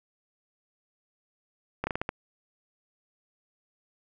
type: slowing click train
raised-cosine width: 0.5 ms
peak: -14 dBFS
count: 6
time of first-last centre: 1.84-2.091 s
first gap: 30 ms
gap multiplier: 1.26
effects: none